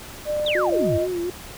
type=tone with pitch glide; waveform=sine; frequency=599 to 624.4 Hz; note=D5 to D#5; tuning=+34 to +6 cents; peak=-21 dBFS; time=0.25-1.08 s; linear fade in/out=50 ms; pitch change=+72 cents; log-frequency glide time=0.51-0.88 s
type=clicks; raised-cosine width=1 ms; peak=-24 dBFS; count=4; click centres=0.368 / 0.398 / 0.45 / 0.483 s
type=exponential sweep; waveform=sine; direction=down; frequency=3922 to 82.41 Hz; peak=-22 dBFS; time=0.46-0.98 s; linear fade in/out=5 ms
type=tone with vibrato; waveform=sine; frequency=354.9 Hz; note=F4; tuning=28 cents sharp; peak=-23 dBFS; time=0.55-1.3 s; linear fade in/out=2 ms; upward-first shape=sine; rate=4.2 Hz; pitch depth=66 cents each way
effects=pink hiss -39 dBFS RMS until 1.57 s